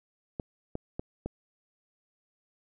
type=clicks; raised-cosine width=2 ms; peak=-20 dBFS; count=4; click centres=0.398 / 0.754 / 0.995 / 1.26 s; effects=none